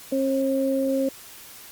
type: tone pair together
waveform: sine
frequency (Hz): 269.2 / 538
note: C4 / C5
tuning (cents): +49 / +48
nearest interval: octave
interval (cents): 1199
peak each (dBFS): -23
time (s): 0.12-1.09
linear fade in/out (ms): 5
effects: white hiss -44 dBFS RMS until 1.71 s + Opus 48 kbps